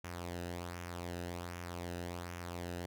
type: tone with flanger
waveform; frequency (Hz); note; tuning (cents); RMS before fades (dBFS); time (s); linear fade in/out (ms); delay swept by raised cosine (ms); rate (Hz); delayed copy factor
sawtooth; 87.31; F2; 0; -43; 0.04-2.86; 5; 0.23 to 0.91; 1.3; -0.55
effects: none